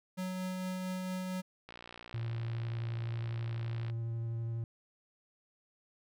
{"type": "tone with tremolo", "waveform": "square", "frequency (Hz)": 185, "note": "F#3", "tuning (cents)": 0, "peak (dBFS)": -35, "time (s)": [0.17, 1.42], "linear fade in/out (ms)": 20, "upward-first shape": "triangle", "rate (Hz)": 4.4, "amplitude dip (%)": 25}
{"type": "click train", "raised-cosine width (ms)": 0.3, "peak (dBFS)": -32, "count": 132, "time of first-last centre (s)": [1.69, 3.899], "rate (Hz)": 59.3}
{"type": "tone with vibrato", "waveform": "triangle", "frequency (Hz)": 115.2, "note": "A#2", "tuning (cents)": -20, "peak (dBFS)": -32, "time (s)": [2.14, 4.64], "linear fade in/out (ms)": 0, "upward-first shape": "sine", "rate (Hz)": 12, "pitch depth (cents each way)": 11}
{"effects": []}